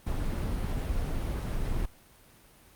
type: noise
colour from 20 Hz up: brown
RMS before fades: -30 dBFS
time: 0.06-1.86 s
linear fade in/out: 10 ms
effects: pink hiss -57 dBFS RMS until 2.75 s + Opus 32 kbps